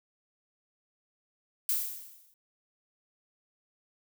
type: noise with exponential decay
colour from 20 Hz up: violet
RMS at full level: -26 dBFS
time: 1.69-2.34 s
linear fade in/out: 2 ms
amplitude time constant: 140 ms
effects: none